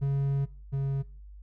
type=tone pair in turn; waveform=triangle; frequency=138.59 / 137.16 Hz; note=C#3 / C#3; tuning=0 / -18 cents; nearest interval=unison; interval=18 cents; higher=first; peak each=-22 / -24 dBFS; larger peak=first; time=0.01-0.46 / 0.72-1.03 s; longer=first; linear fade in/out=20 ms; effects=noise-tail reverb RT60 0.4 s tail -20 dB re dry + added 50 Hz sine -44 dBFS peak until 1.42 s